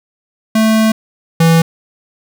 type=tone pair in turn; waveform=square; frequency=220 / 164.81 Hz; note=A3 / E3; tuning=0 / 0 cents; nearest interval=perfect fourth; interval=500 cents; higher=first; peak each=-9 / -7 dBFS; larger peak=second; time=0.55-0.92 / 1.4-1.62 s; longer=first; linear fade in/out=5 ms; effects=none